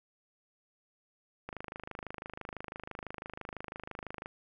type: click train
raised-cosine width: 0.5 ms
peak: -25 dBFS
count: 73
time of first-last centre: 1.49-4.259 s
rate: 26 Hz
effects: none